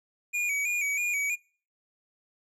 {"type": "tone with vibrato", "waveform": "square", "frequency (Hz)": 2349, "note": "D7", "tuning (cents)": 0, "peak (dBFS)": -27, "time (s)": [0.33, 1.36], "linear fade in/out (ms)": 20, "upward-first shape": "square", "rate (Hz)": 3.1, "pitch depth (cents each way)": 60, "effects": ["noise-tail reverb RT60 0.4 s tail -22 dB re dry", "low-pass 11000 Hz 12 dB/octave"]}